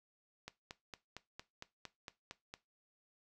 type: click train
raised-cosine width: 0.2 ms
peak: -28 dBFS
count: 10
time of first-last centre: 0.48-2.539 s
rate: 4.37 Hz
effects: noise-tail reverb RT60 0.2 s tail -17 dB re dry